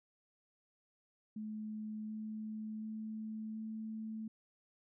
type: tone with pitch steps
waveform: sine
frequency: 215 / 216.5 / 218 / 219.5 Hz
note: A3 / A3 / A3 / A3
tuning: -40 / -28 / -16 / -4 cents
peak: -40 dBFS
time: 1.36-4.28 s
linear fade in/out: 5 ms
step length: 730 ms
effects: none